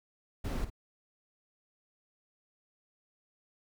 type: noise with echo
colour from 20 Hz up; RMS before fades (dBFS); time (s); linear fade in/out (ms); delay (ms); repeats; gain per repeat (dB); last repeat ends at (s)
brown; -34; 0.44-0.65; 10; 52; 1; -11; 0.702
effects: none